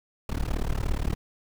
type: noise with amplitude modulation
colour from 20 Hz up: brown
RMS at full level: -23 dBFS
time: 0.29-1.15 s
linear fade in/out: 2 ms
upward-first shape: sine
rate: 37.1 Hz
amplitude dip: 100%
effects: none